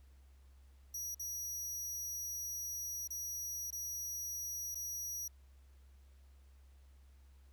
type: tone with dropouts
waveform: sawtooth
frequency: 5790 Hz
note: F#8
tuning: 38 cents flat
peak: -37 dBFS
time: 0.94-5.28 s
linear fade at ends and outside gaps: 5 ms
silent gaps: 1.147-1.195 / 3.076-3.104 / 3.706-3.726 / 4.747-4.754 s
effects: added 67 Hz sine -58 dBFS peak until 7.52 s + pink hiss -74 dBFS RMS until 7.52 s